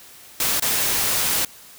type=noise with dropouts; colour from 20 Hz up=white; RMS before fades=-21 dBFS; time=0.4-1.45 s; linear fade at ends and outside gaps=2 ms; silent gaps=0.598-0.622 s; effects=white hiss -45 dBFS RMS until 1.78 s